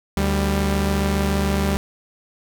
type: tone pair together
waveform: sawtooth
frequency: 74.69 / 197.1 Hz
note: D2 / G3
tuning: +30 / +10 cents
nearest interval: octave + perfect fourth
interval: 1680 cents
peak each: -17 dBFS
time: 0.17-1.77 s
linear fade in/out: 0 ms
effects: none